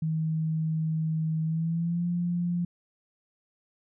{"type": "tone with pitch glide", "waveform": "sine", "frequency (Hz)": [158.9, 174.29], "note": ["D#3", "F3"], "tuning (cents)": [37, -3], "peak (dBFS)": -25, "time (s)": [0.02, 2.65], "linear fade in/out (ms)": 5, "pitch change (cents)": 160, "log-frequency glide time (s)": [1.44, 2.06], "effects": []}